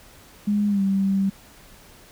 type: tone with pitch glide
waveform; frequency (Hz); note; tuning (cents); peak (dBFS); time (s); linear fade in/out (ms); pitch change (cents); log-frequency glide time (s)
sine; 206.4 to 194.82; G#3 to G3; -10 to -10; -18; 0.47-1.3; 10; -100; 0.68-0.82
effects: pink hiss -49 dBFS RMS until 2.11 s